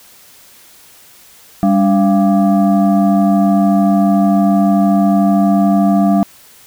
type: tone with frequency modulation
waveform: sine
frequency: 198.8 Hz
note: G3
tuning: 25 cents sharp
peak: -8 dBFS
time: 1.63-6.23 s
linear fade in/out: 0 ms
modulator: 489 Hz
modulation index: 0.96
effects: white hiss -43 dBFS RMS until 6.66 s